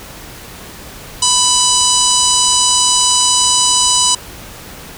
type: harmonic tone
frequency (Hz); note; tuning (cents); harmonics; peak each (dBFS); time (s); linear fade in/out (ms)
993; B5; +9; 1 / 3 / 4 / 5 / 6 / 7 / 8 / 9; -18 / -18 / -18 / -18 / -18 / -18 / -18 / -18; 1.22-4.15; 5
effects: pink hiss -33 dBFS RMS until 4.97 s